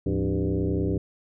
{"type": "tone with frequency modulation", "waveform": "sine", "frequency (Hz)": 110, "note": "A2", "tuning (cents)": 0, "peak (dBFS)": -22, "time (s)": [0.06, 0.98], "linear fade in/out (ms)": 5, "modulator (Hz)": 94.7, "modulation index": 3.6, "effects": []}